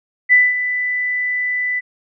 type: tone with ADSR envelope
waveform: sine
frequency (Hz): 1990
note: B6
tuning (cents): +13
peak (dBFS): -6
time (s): 0.29-1.81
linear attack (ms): 35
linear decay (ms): 210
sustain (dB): -11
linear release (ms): 28
effects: none